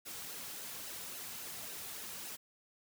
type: noise with flanger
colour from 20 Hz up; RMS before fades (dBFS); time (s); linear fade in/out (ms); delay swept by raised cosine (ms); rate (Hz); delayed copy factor
white; -45; 0.05-2.37; 20; 0.85 to 3.35; 3.6; -0.5
effects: none